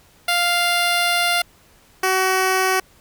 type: tone pair in turn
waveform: 10% pulse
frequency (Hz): 698.5 / 376.5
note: F5 / F#4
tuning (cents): 0 / +30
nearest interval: major seventh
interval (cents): 1070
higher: first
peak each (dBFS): -8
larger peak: neither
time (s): 0.28-1.42 / 2.03-2.8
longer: first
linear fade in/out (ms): 5
effects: pink hiss -53 dBFS RMS until 3 s